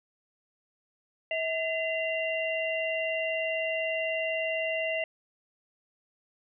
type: tone cluster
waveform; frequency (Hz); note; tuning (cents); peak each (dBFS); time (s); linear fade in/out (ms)
sine; 645 / 2034 / 2772; E5 / C7 / F7; -38 / -50 / -14; -30 / -34 / -33; 1.31-5.04; 2
effects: none